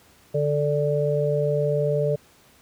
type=harmonic tone; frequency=146.83 Hz; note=D3; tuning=in tune; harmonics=1 / 3 / 4; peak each=-24 / -24 / -24 dBFS; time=0.34-2.16 s; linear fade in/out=10 ms; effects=pink hiss -55 dBFS RMS until 2.61 s + high-pass 60 Hz 12 dB/octave